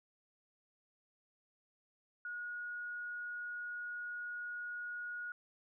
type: tone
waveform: sine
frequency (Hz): 1447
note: F#6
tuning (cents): -39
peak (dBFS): -40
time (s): 2.25-5.32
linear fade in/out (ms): 2
effects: none